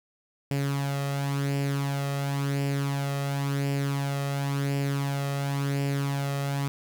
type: tone with flanger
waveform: sawtooth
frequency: 139.9 Hz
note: C#3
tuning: 16 cents sharp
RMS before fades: -28 dBFS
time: 0.51-6.68 s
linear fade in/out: 0 ms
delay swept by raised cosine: 0.39 to 1.59 ms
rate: 0.94 Hz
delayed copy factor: +0.55
effects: none